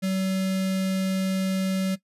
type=tone with notch filter; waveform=square; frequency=189.9 Hz; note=F#3; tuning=45 cents sharp; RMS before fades=-25 dBFS; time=0.02-1.96 s; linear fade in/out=20 ms; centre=980 Hz; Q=1.7; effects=noise-tail reverb RT60 0.1 s tail -17 dB re dry + resampled to 32000 Hz